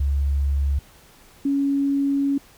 sine tone pair in turn, 70 / 278.8 Hz, C#2 / C#4, +18 / +10 cents, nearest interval 2 octaves, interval 2392 cents, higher second, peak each -18 dBFS, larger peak neither, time 0-0.79 / 1.45-2.38 s, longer second, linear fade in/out 5 ms, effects pink hiss -51 dBFS RMS until 2.57 s

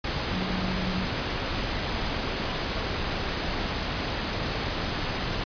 sine tone in noise, 185 Hz, F#3, in tune, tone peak -30 dBFS, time 0.32-1.05 s, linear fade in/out 5 ms, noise pink, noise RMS -29 dBFS, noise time 0.04-5.44 s, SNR -4 dB, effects resampled to 11025 Hz

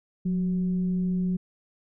sine tone with frequency modulation, 181 Hz, F#3, 38 cents flat, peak -23 dBFS, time 0.25-1.37 s, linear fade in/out 10 ms, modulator 198 Hz, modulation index 0.24, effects none

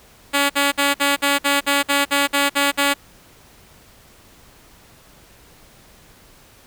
5% pulse tone bursts, 282.6 Hz, C#4, 34 cents sharp, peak -4 dBFS, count 12, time 0.33-2.942 s, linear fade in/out 20 ms, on 170 ms, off 52 ms, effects pink hiss -49 dBFS RMS until 6.66 s

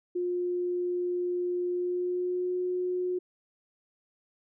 sine tone with pitch glide, 355.8 to 362.2 Hz, F4 to F#4, +32 to -37 cents, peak -27 dBFS, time 0.15-3.19 s, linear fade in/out 10 ms, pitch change +31 cents, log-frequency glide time 1.7-2.56 s, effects none

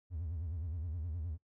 triangle tone with vibrato, 82.41 Hz, E2, in tune, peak -34 dBFS, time 0.1-1.38 s, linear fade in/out 50 ms, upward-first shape sine, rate 9.6 Hz, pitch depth 170 cents each way, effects noise-tail reverb RT60 0.1 s tail -20 dB re dry + tanh soft clip ceiling -30 dBFS

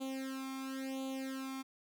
sawtooth tone with flanger, 266 Hz, C4, 29 cents sharp, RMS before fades -41 dBFS, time 0-1.63 s, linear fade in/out 20 ms, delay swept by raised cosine 0.28 to 0.88 ms, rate 0.96 Hz, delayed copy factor +1, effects none

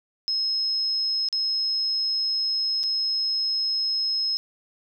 sine tone with dropouts, 5160 Hz, E8, 38 cents flat, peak -22 dBFS, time 0.28-4.37 s, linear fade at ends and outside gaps 0 ms, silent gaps 1.287-1.327 / 2.832-2.837 s, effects none

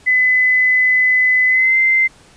sine tone with pitch glide, 2013 to 2078 Hz, B6 to C7, +33 to -12 cents, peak -10 dBFS, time 0.06-2.08 s, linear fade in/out 20 ms, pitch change +55 cents, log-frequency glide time 1.47-1.77 s, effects pink hiss -47 dBFS RMS until 2.36 s + resampled to 22050 Hz

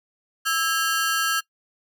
sawtooth ring-modulated tone, 1471 Hz, F#6, 11 cents flat, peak -14 dBFS, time 0.45-1.41 s, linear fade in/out 20 ms, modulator 155 Hz, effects noise-tail reverb RT60 0.1 s tail -22 dB re dry

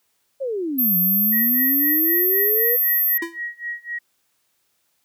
sine exponential two-way sweep, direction down then up, 565 to 176 to 492 Hz, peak -22 dBFS, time 0.4-2.77 s, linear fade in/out 20 ms, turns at 0.97 s
sine tone, 13410 Hz, G#9, 16 cents sharp, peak -16 dBFS, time 0.78-3.18 s, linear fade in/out 10 ms
sine tone with tremolo, 1900 Hz, A#6, 33 cents sharp, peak -24 dBFS, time 1.32-3.99 s, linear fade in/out 10 ms, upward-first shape sine, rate 3.9 Hz, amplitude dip 95%
square tone with exponential decay, 335.7 Hz, E4, 32 cents sharp, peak -23 dBFS, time 3.22-3.4 s, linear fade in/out 5 ms, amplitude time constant 39 ms
effects white hiss -68 dBFS RMS until 5.04 s + high-pass 60 Hz 12 dB/octave

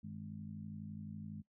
harmonic tone with a mistuned harmonic, 51.91 Hz, G#1, in tune, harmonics 2 / 3 / 4 / 5, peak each -51 / -49 / -47 / -59 dBFS, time 0.03-1.42 s, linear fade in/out 10 ms, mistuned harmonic 2, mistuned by -110 cents, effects noise-tail reverb RT60 0.1 s tail -18 dB re dry

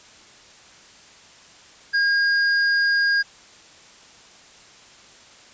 sine tone with hard clipping, 1624 Hz, G#6, 39 cents flat, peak -18 dBFS, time 1.93-3.23 s, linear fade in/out 20 ms, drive 18 dB, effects white hiss -48 dBFS RMS until 5.53 s + resampled to 16000 Hz

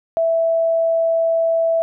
sine tone, 659.3 Hz, E5, in tune, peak -14 dBFS, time 0.17-1.82 s, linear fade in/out 0 ms, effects none

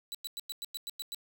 sawtooth tone bursts, 3946 Hz, B7, 2 cents flat, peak -33 dBFS, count 9, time 0.12-1.146 s, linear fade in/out 0 ms, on 26 ms, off 99 ms, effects none

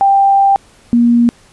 sine tone pair in turn, 789 / 237.1 Hz, G5 / A#3, +11 / +30 cents, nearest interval octave + major sixth, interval 2081 cents, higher first, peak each -6 dBFS, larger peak neither, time 0.01-0.56 / 0.93-1.29 s, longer first, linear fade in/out 0 ms, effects pink hiss -46 dBFS RMS until 1.52 s + resampled to 24000 Hz

